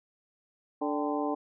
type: harmonic tone with a mistuned harmonic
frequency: 146.83 Hz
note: D3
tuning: in tune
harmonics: 2 / 3 / 4 / 5 / 6 / 7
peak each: -31 / -35 / -36 / -35 / -40 / -38 dBFS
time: 0.81-1.35 s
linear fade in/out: 10 ms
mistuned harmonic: 5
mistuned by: +100 cents
effects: none

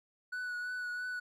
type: tone with vibrato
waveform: triangle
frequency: 1477 Hz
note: F#6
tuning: 3 cents flat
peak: -34 dBFS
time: 0.32-1.2 s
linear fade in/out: 10 ms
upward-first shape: triangle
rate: 3 Hz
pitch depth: 24 cents each way
effects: none

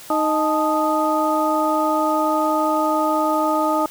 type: harmonic tone with a mistuned harmonic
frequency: 310.6 Hz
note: D#4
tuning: 3 cents flat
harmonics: 1 / 2 / 3 / 4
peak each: -22 / -22 / -22 / -22 dBFS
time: 0.1-3.86 s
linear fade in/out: 2 ms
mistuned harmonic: 3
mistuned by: -110 cents
effects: white hiss -40 dBFS RMS until 3.9 s

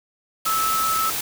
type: tone in noise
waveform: sine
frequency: 1304 Hz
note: E6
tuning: 19 cents flat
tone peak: -20 dBFS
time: 0.46-1.1 s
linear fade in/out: 5 ms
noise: white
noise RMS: -26 dBFS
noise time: 0.45-1.21 s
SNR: +3 dB
effects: none

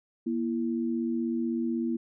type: tone pair together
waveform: sine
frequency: 237.5 / 333.6 Hz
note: A#3 / E4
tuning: +33 / +21 cents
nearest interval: tritone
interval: 588 cents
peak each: -28 / -31 dBFS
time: 0.26-1.97 s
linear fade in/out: 10 ms
effects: none

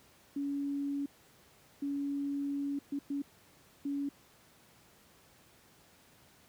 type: tone bursts at uneven times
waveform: sine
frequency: 282.1 Hz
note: C#4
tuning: 30 cents sharp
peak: -32 dBFS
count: 5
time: 0.36-1.06 / 1.82-2.79 / 2.92-2.99 / 3.1-3.22 / 3.85-4.09 s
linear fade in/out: 5 ms
effects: pink hiss -62 dBFS RMS until 6.48 s + high-pass 80 Hz 12 dB/octave

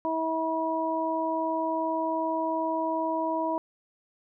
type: harmonic tone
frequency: 322.6 Hz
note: E4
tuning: 37 cents flat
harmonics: 1 / 2 / 3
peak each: -31 / -30 / -29 dBFS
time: 0.05-3.58 s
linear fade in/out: 0 ms
effects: none

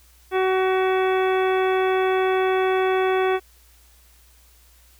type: harmonic tone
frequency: 376.1 Hz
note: F#4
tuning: 28 cents sharp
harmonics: 1 / 2 / 3 / 4 / 5 / 6 / 7 / 9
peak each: -19 / -25 / -29 / -31 / -33 / -35 / -36 / -38 dBFS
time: 0.31-3.4 s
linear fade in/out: 50 ms
effects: added 60 Hz sine -53 dBFS peak until 4.99 s + white hiss -56 dBFS RMS until 4.99 s

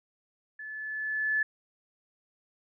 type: tone with level ramp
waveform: sine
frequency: 1731 Hz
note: A6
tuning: 29 cents flat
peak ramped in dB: -39 to -23 dBFS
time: 0.59-1.43 s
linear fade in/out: 5 ms
effects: none

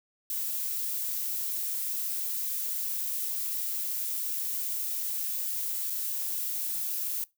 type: noise with dropouts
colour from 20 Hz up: violet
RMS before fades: -32 dBFS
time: 0.3-7.24 s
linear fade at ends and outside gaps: 1 ms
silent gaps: 5.899-5.903 s
effects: noise-tail reverb RT60 0.2 s tail -21 dB re dry

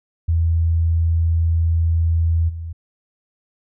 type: tone with level steps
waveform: sine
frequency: 82.7 Hz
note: E2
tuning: 6 cents sharp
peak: -14 / -26 dBFS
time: 0.28-2.73 s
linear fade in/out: 10 ms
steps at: 2.48 s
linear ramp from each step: 20 ms
effects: none

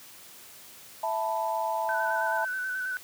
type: chord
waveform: sine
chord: E suspended fourth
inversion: none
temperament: equal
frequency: 659.3 / 880 / 987.8 Hz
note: E5 / A5 / B5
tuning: 0 / 0 / 0 cents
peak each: -31 / -29 / -34 dBFS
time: 1.03-2.45 s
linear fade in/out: 5 ms
type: tone with vibrato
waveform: sine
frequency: 1511 Hz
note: F#6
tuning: 36 cents sharp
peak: -29 dBFS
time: 1.89-2.97 s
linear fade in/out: 0 ms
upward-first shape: square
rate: 9.3 Hz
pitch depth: 27 cents each way
effects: white hiss -49 dBFS RMS until 3.03 s + high-pass 60 Hz 12 dB/octave

